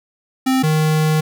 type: tone pair in turn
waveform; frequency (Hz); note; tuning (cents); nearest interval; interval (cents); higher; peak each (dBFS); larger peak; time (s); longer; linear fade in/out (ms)
square; 261.6 / 155.55; C4 / D#3; 0 / 0; major sixth; 900; first; -14; neither; 0.46-0.63 / 0.63-1.21; second; 10
effects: none